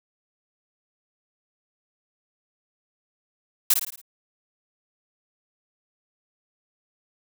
blue noise with echo, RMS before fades -17 dBFS, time 3.7-3.74 s, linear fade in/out 5 ms, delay 55 ms, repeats 5, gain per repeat -6 dB, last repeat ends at 4.015 s, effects none

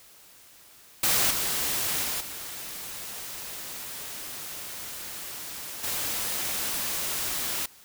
white noise with level steps, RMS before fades -23 / -28 / -30 / -38 / -30 dBFS, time 1.03-7.66 s, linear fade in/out 5 ms, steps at 1.3 / 2.03 / 2.2 / 5.83 s, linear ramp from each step 10 ms, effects white hiss -53 dBFS RMS until 7.84 s

